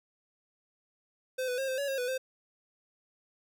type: tone with pitch steps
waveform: square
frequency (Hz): 515 / 496.7 / 536 / 521 / 564 / 540 / 494.6 / 521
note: C5 / B4 / C5 / C5 / C#5 / C#5 / B4 / C5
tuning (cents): -28 / +10 / +42 / -7 / +30 / -45 / +3 / -7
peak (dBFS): -31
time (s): 1.38-2.18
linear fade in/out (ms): 10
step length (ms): 100
effects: none